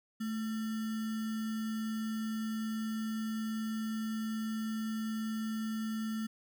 sine tone with sample-and-hold, 219.7 Hz, A3, 2 cents flat, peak -33 dBFS, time 0.2-6.27 s, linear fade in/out 10 ms, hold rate 1575 Hz, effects none

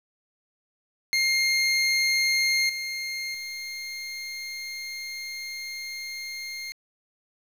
25% pulse tone with level steps, 2124 Hz, C7, 25 cents sharp, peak -17 / -26 / -29 dBFS, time 1.13-6.72 s, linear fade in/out 0 ms, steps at 2.69 / 3.34 s, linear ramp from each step 5 ms, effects low-pass 10000 Hz 12 dB/octave + 8-bit

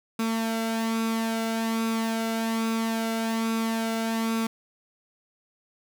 sawtooth tone with flanger, 225.4 Hz, A3, 42 cents sharp, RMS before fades -27 dBFS, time 0.19-4.47 s, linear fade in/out 5 ms, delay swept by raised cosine 0.8 to 1.42 ms, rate 1.2 Hz, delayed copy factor +0.5, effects none

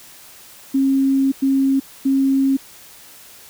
sine tone bursts at uneven times, 270.4 Hz, C#4, 43 cents flat, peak -13 dBFS, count 3, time 0.74-1.32 / 1.42-1.8 / 2.05-2.57 s, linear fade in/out 10 ms, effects white hiss -43 dBFS RMS until 3.49 s

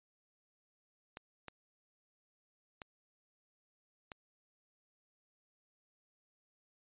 clicks, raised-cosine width 0.3 ms, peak -29 dBFS, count 4, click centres 1.171 / 1.483 / 2.818 / 4.118 s, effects resampled to 8000 Hz

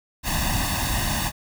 pink noise with comb filter, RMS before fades -24 dBFS, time 0.23-1.32 s, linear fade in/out 50 ms, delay 1.1 ms, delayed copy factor +0.95, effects none

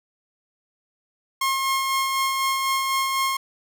sawtooth tone with tremolo, 1074 Hz, C6, 45 cents sharp, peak -16 dBFS, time 1.41-3.37 s, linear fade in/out 5 ms, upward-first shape sine, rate 4 Hz, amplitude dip 30%, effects none

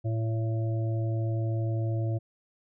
harmonic tone, 112.1 Hz, A2, 33 cents sharp, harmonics 1 / 3 / 5 / 6, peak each -26 / -37 / -41 / -42 dBFS, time 0.04-2.19 s, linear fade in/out 20 ms, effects none

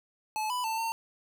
square tone with pitch steps, 863 / 993 / 890 / 908 Hz, A5 / B5 / A5 / A#5, -34 / +9 / +20 / -46 cents, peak -30 dBFS, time 0.36-0.92 s, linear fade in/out 0 ms, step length 140 ms, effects none

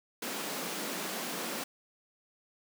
pink high-pass noise, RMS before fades -37 dBFS, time 0.22-1.64 s, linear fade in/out 5 ms, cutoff 180 Hz, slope 48 dB/octave, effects none

